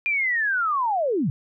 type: linear sweep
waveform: sine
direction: down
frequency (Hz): 2427 to 116.54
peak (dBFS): -20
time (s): 0.06-1.3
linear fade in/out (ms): 0
effects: none